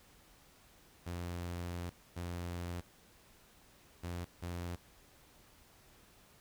sawtooth tone bursts at uneven times, 87.31 Hz, F2, in tune, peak -35 dBFS, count 4, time 1.06-1.9 / 2.16-2.81 / 4.03-4.25 / 4.42-4.76 s, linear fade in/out 10 ms, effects pink hiss -63 dBFS RMS until 6.4 s

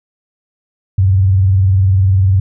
sine tone with vibrato, 95.5 Hz, G2, 45 cents flat, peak -7 dBFS, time 0.98-2.4 s, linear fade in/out 5 ms, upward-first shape triangle, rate 20 Hz, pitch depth 160 cents each way, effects none

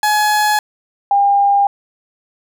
30% pulse / sine tone pair in turn, 845 / 803.1 Hz, G#5 / G5, +30 / +42 cents, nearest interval minor second, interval 88 cents, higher first, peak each -9 dBFS, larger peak neither, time 0.03-0.59 / 1.11-1.67 s, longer neither, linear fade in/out 2 ms, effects none

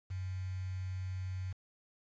sine tone with quantisation, 93.1 Hz, F#2, 11 cents sharp, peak -36 dBFS, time 0.1-1.53 s, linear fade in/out 10 ms, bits 9, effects resampled to 16000 Hz

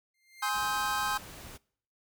sawtooth tone with exponential growth, 2103 Hz, C7, 8 cents sharp, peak -35 dBFS, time 0.14-0.49 s, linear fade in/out 5 ms, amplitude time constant 74 ms
square chord, Ab major seventh, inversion none, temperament equal with one note detuned, 830.6 / 1046.5 / 1274.3 / 1568 Hz, Ab5 / C6 / Eb6 / G6, 0 / 0 / +41 / 0 cents, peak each -35 dBFS, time 0.42-1.18 s, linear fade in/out 10 ms
pink noise, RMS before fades -47 dBFS, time 0.53-1.58 s, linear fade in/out 20 ms
effects noise-tail reverb RT60 0.6 s tail -24 dB re dry

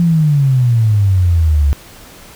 sine exponential sweep, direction down, 174.61 to 68.9 Hz, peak -8 dBFS, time 0-1.73 s, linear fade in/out 0 ms, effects pink hiss -38 dBFS RMS until 2.35 s

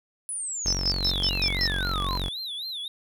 sine exponential sweep, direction down, 10210 to 975 Hz, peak -29 dBFS, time 0.29-2.17 s, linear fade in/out 0 ms
sawtooth tone, 46.25 Hz, F#1, in tune, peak -24 dBFS, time 0.65-2.29 s, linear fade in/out 10 ms
sine tone bursts, 5274 Hz, E8, in tune, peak -22 dBFS, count 6, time 0.67-1.668 s, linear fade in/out 0 ms, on 58 ms, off 130 ms
triangle tone with vibrato, 3747 Hz, A#7, 8 cents sharp, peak -30 dBFS, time 1.03-2.88 s, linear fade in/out 2 ms, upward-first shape sine, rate 3.8 Hz, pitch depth 190 cents each way
effects none

